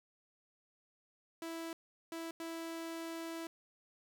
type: tone bursts at uneven times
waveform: sawtooth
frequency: 329.6 Hz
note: E4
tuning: in tune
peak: -37 dBFS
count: 3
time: 1.42-1.73 / 2.12-2.31 / 2.4-3.47 s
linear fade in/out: 2 ms
effects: 11-bit